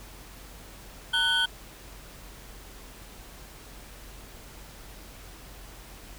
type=tone cluster; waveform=triangle; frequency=920 / 1490 / 3163 / 3344 Hz; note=A#5 / F#6 / G7 / G#7; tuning=-23 / +12 / +15 / +11 cents; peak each=-33 / -24 / -24 / -30 dBFS; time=1.13-1.46 s; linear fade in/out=10 ms; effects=added 46 Hz sine -48 dBFS peak until 6.18 s + pink hiss -48 dBFS RMS until 6.18 s